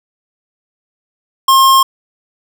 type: tone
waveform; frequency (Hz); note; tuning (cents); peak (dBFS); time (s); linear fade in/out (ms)
square; 1069; C6; +37; -6; 1.48-1.83; 5
effects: none